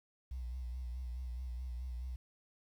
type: tone with vibrato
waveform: sine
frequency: 61.74 Hz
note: B1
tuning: in tune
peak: -37 dBFS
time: 0.31-2.16 s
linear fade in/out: 5 ms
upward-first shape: sine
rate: 4.7 Hz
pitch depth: 68 cents each way
effects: tanh soft clip ceiling -36 dBFS + 11-bit